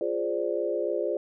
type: chord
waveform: sine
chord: D half-diminished seventh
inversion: first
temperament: equal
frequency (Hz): 349.2 / 415.3 / 523.3 / 587.3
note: F4 / Ab4 / C5 / D5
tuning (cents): 0 / 0 / 0 / 0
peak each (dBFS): -31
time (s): 0.01-1.17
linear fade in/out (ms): 2
effects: none